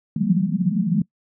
white band-pass noise, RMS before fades -20 dBFS, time 0.16-1.02 s, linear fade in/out 5 ms, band 160 to 220 Hz, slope 96 dB/octave, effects noise-tail reverb RT60 0.1 s tail -24 dB re dry

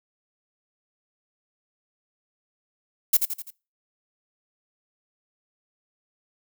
violet noise with echo, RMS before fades -17 dBFS, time 3.13-3.17 s, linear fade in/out 5 ms, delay 84 ms, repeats 4, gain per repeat -6 dB, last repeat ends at 3.506 s, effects noise-tail reverb RT60 0.3 s tail -22 dB re dry

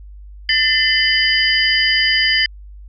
sine tone cluster, 1780 / 2047 / 3036 / 4848 Hz, A6 / C7 / F#7 / D#8, +20 / -38 / +44 / -46 cents, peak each -18 dBFS, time 0.49-2.46 s, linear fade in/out 2 ms, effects added 50 Hz sine -34 dBFS peak until 2.88 s

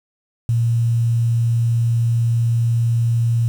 sine tone, 116.54 Hz, A#2, in tune, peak -14 dBFS, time 0.49-3.48 s, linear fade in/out 0 ms, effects 7-bit

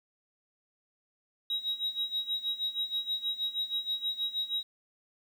sine tone with tremolo, 3824 Hz, A#7, 43 cents sharp, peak -26 dBFS, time 1.5-4.63 s, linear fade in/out 2 ms, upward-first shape sine, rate 6.3 Hz, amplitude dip 85%, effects tanh soft clip ceiling -25 dBFS + 10-bit

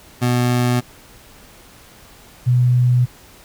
25% pulse / sine tone pair in turn, 122.9 / 123.97 Hz, B2 / B2, -8 / +7 cents, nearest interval unison, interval 15 cents, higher second, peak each -11 dBFS, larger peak neither, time 0.21-0.81 / 2.46-3.06 s, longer neither, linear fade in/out 20 ms, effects pink hiss -45 dBFS RMS until 3.44 s

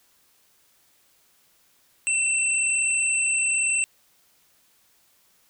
sine tone pair together, 2692 / 8067 Hz, E7 / B8, +36 / +36 cents, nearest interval octave + perfect fifth, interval 1900 cents, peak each -23 dBFS, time 2.07-3.84 s, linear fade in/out 0 ms, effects white hiss -62 dBFS RMS until 5.49 s

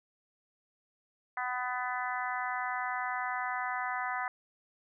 harmonic tone, 250 Hz, B3, 21 cents sharp, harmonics 3 / 4 / 5 / 6 / 7 / 8, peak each -37 / -38 / -39 / -40 / -40 / -41 dBFS, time 1.37-4.28 s, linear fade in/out 2 ms, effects none

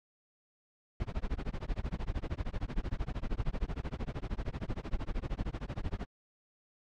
brown noise with tremolo, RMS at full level -32 dBFS, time 1-6.06 s, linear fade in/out 0 ms, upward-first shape sine, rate 13 Hz, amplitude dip 100%, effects low-pass 4000 Hz 12 dB/octave

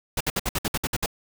pink noise bursts, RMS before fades -25 dBFS, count 10, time 0.17-1.061 s, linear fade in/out 5 ms, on 36 ms, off 59 ms, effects none

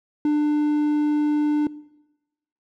triangle tone, 298 Hz, D4, 25 cents sharp, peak -15 dBFS, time 0.25-1.67 s, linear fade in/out 2 ms, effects noise-tail reverb RT60 1.0 s tail -21 dB re dry

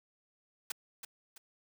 white noise with echo, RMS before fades -36 dBFS, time 0.7-0.72 s, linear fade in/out 5 ms, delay 330 ms, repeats 2, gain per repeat -8 dB, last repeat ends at 1.38 s, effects high-pass 200 Hz 12 dB/octave

